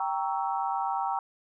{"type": "chord", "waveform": "sine", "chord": "G diminished seventh", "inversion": "none", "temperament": "equal with one note detuned", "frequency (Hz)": [784, 932.3, 1118.4, 1318.5], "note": ["G5", "Bb5", "Db6", "Fb6"], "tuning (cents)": [0, 0, 15, 0], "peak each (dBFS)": [-30, -31, -36, -36], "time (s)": [0, 1.19], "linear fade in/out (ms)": 2, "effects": []}